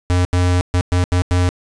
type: tone bursts at uneven times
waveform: square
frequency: 89.5 Hz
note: F2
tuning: 43 cents sharp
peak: -13 dBFS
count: 6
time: 0.1-0.25 / 0.33-0.61 / 0.74-0.81 / 0.92-1.04 / 1.12-1.22 / 1.31-1.49 s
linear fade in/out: 0 ms
effects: resampled to 22050 Hz + 7-bit